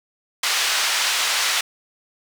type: band-pass noise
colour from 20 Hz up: white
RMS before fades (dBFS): -21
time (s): 0.43-1.61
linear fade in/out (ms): 5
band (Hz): 970 to 5100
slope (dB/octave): 12
effects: none